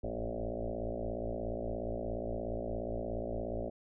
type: tone with frequency modulation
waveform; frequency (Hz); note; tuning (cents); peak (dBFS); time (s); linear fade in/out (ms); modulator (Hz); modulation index
sine; 311.1; D#4; 0; -34; 0.03-3.7; 10; 57; 6
effects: none